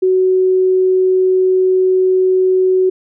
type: tone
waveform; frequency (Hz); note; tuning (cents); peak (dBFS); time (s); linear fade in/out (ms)
sine; 372.8; F#4; +13; -9; 0.02-2.9; 10
effects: none